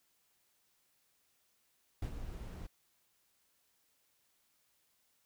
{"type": "noise with ADSR envelope", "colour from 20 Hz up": "brown", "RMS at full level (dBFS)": -36, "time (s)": [2.02, 2.67], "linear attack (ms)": 4, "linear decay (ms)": 73, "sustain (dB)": -8, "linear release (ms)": 9, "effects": ["white hiss -75 dBFS RMS until 5.25 s"]}